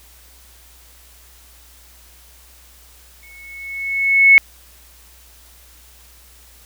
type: tone with exponential growth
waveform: sine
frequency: 2200 Hz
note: C#7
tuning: 14 cents flat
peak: -3 dBFS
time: 3.23-4.38 s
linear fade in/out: 0 ms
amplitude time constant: 250 ms
effects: added 60 Hz sine -48 dBFS peak until 6.65 s + white hiss -48 dBFS RMS until 6.65 s